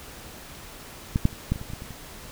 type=clicks; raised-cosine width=5 ms; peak=-9 / -6 / -28 / -10 / -24 / -23 / -27 / -21 / -26 / -26 dBFS; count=10; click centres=1.159 / 1.254 / 1.329 / 1.52 / 1.559 / 1.614 / 1.702 / 1.735 / 1.821 / 1.907 s; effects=pink hiss -43 dBFS RMS until 2.31 s